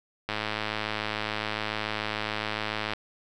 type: click train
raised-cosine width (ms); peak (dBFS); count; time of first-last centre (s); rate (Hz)
0.3; -13; 284; 0.29-2.935; 107
effects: none